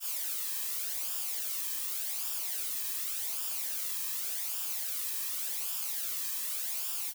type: noise with flanger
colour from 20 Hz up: blue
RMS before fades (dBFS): -35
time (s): 0-7.14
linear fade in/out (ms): 50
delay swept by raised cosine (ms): 0.48 to 1.43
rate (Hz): 0.87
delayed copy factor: -0.6
effects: none